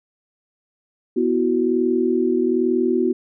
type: chord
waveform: sine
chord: B suspended fourth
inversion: none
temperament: just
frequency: 246.9 / 329.3 / 370.4 Hz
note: B3 / E4 / F#4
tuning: 0 / -2 / +2 cents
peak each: -21 / -22 / -19 dBFS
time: 1.16-3.13 s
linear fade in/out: 10 ms
effects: none